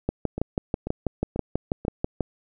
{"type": "two click trains", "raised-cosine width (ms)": 2, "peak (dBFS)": [-10, -16], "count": [14, 4], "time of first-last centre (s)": [[0.09, 2.207], [0.38, 1.851]], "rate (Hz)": [6.14, 2.04], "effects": []}